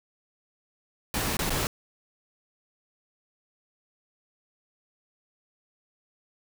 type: noise with dropouts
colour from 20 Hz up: pink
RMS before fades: -28 dBFS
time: 1.14-1.67 s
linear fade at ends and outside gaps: 1 ms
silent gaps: 1.369-1.391 / 1.496-1.504 s
effects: none